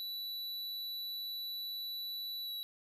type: tone with pitch glide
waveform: square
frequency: 3951 to 3919 Hz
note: B7 to B7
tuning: 0 to -14 cents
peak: -39 dBFS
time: 0-2.63 s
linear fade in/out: 0 ms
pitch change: -14 cents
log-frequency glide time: 2.43-2.51 s
effects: none